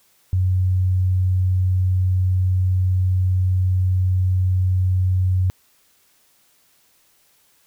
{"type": "tone", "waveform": "sine", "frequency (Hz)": 92.5, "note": "F#2", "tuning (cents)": 0, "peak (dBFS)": -15, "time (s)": [0.33, 5.5], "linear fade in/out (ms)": 0, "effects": ["white hiss -59 dBFS RMS until 7.66 s"]}